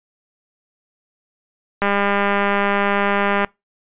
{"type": "click train", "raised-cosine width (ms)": 0.5, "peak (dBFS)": -4, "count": 328, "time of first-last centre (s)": [1.82, 3.447], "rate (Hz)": 201, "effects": ["noise-tail reverb RT60 0.2 s tail -24 dB re dry", "resampled to 8000 Hz"]}